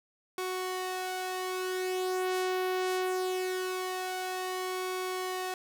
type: tone with flanger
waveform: sawtooth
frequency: 370 Hz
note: F#4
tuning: in tune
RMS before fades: -33 dBFS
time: 0.38-5.54 s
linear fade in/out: 2 ms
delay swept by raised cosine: 0.87 to 2.77 ms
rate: 0.22 Hz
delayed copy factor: +0.5
effects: none